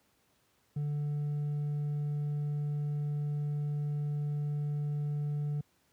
sine tone with hard clipping, 146.83 Hz, D3, in tune, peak -31 dBFS, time 0.76-5.61 s, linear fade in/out 5 ms, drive 2 dB, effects pink hiss -71 dBFS RMS until 5.92 s + high-pass 80 Hz 12 dB/octave

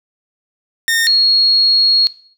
sawtooth / sine tone pair in turn, 1831 / 4304 Hz, A#6 / C8, -32 / +48 cents, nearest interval octave + minor third, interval 1480 cents, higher second, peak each -9 dBFS, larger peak neither, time 0.88-1.07 / 1.07-2.07 s, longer second, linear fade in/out 0 ms, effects noise-tail reverb RT60 0.5 s tail -17 dB re dry

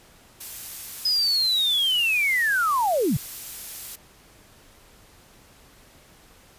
blue noise, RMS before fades -35 dBFS, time 0.4-3.96 s, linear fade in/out 10 ms
sine linear sweep, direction down, 5070 to 104.8 Hz, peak -19 dBFS, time 1.05-3.17 s, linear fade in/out 5 ms
effects pink hiss -53 dBFS RMS until 6.58 s + resampled to 32000 Hz

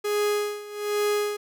45% pulse tone with tremolo, 415.3 Hz, G#4, in tune, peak -21 dBFS, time 0.04-1.37 s, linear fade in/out 10 ms, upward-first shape sine, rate 1.2 Hz, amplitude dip 85%, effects none

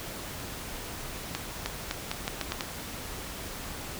accelerating click train, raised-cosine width 0.2 ms, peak -12 dBFS, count 8, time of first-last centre 1.35-2.608 s, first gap 310 ms, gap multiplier 0.81, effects pink hiss -39 dBFS RMS until 3.99 s

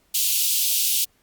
white high-pass noise, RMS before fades -21 dBFS, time 0.14-1.05 s, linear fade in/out 10 ms, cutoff 2700 Hz, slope 48 dB/octave, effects pink hiss -63 dBFS RMS until 1.22 s + Opus 48 kbps

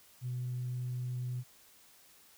sine tone, 124.8 Hz, B2, 19 cents sharp, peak -33 dBFS, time 0.21-1.44 s, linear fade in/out 50 ms, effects tanh soft clip ceiling -30 dBFS + white hiss -61 dBFS RMS until 2.37 s

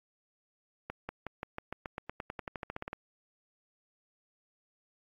accelerating click train, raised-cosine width 0.5 ms, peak -22 dBFS, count 20, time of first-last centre 0.9-2.931 s, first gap 190 ms, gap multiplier 0.93, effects AAC 32 kbps

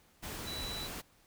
sine tone in noise, 3951 Hz, B7, in tune, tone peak -40 dBFS, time 0.46-0.88 s, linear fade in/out 20 ms, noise pink, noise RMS -42 dBFS, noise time 0.22-1.02 s, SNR -1 dB, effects pink hiss -66 dBFS RMS until 1.26 s

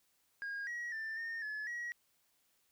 sine tone with pitch steps, 1628 / 1908 / 1779 / 1829 / 1713 / 1910 Hz, G#6 / A#6 / A6 / A#6 / A6 / A#6, -35 / +40 / +19 / -33 / -47 / +42 cents, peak -36 dBFS, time 0.42-1.92 s, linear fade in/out 0 ms, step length 250 ms, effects tanh soft clip ceiling -37 dBFS + white hiss -75 dBFS RMS until 2.71 s

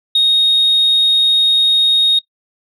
sine tone, 3729 Hz, A#7, in tune, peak -7 dBFS, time 0.15-2.19 s, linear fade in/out 5 ms, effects noise-tail reverb RT60 0.1 s tail -23 dB re dry + tanh soft clip ceiling -6 dBFS

